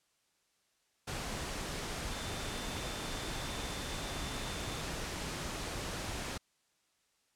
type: tone in noise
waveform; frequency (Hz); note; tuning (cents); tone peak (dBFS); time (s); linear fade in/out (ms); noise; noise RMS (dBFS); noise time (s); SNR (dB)
sine; 3554; A7; +17; -49; 2.11-4.82; 10; pink; -39; 1.07-6.38; -13
effects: white hiss -75 dBFS RMS until 7.35 s + low-pass 9000 Hz 12 dB/octave